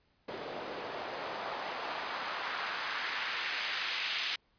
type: noise with band-pass filter sweep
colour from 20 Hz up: white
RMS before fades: -37 dBFS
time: 0.28-4.36 s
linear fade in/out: 5 ms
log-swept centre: 430 to 2800 Hz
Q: 1.2
effects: pink hiss -72 dBFS RMS until 4.58 s + resampled to 11025 Hz